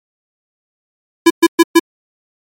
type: tone bursts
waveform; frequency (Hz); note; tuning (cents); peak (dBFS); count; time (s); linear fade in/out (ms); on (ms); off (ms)
square; 334.9; E4; +27; -4; 4; 1.26-1.796; 10; 44; 120
effects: MP3 64 kbps